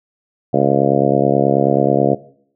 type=harmonic tone; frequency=69.3 Hz; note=C#2; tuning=in tune; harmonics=2 / 3 / 4 / 5 / 6 / 7 / 8 / 9 / 10; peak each=-20 / -20 / -20 / -20 / -20 / -20 / -20 / -20 / -20 dBFS; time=0.53-2.15 s; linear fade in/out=10 ms; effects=noise-tail reverb RT60 0.6 s tail -18 dB re dry